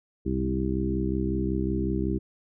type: harmonic tone with a mistuned harmonic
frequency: 65.41 Hz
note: C2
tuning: in tune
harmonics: 1 / 2 / 3 / 4 / 5 / 6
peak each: -30 / -34 / -30 / -34 / -30 / -33 dBFS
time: 0.25-2.19 s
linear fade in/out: 20 ms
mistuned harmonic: 2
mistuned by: -30 cents
effects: none